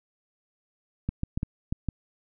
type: clicks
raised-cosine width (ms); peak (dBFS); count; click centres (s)
5; -15; 6; 1.09 / 1.234 / 1.375 / 1.431 / 1.725 / 1.887
effects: none